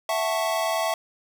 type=chord; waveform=square; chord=F# minor seventh; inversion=third; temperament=equal; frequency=659.3 / 740 / 880 / 1108.7 Hz; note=E5 / F#5 / A5 / C#6; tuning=0 / 0 / 0 / 0 cents; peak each=-26 / -32 / -31 / -31 dBFS; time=0.09-0.94 s; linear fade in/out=2 ms; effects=none